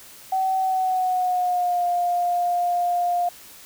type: tone with pitch glide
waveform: sine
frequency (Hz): 760 to 705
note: F#5 to F5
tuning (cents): +46 to +16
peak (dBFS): -19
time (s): 0.32-3.29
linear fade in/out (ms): 5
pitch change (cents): -130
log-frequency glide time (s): 0.58-1.85
effects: white hiss -45 dBFS RMS until 3.65 s